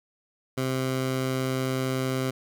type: tone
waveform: 15% pulse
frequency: 130.81 Hz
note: C3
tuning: in tune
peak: -19 dBFS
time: 0.57-2.31 s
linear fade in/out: 10 ms
effects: none